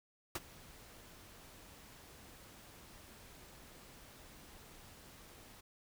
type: noise with ADSR envelope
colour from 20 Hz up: pink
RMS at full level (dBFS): -37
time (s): 0.35-5.61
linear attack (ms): 5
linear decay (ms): 33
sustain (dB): -20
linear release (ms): 8
effects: none